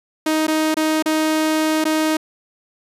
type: tone with dropouts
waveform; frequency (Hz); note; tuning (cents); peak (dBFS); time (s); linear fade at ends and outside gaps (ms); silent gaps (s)
sawtooth; 312.8; D#4; +9; -12; 0.26-2.17; 5; 0.469-0.479 / 0.744-0.768 / 1.025-1.058 / 1.842-1.852
effects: resampled to 32000 Hz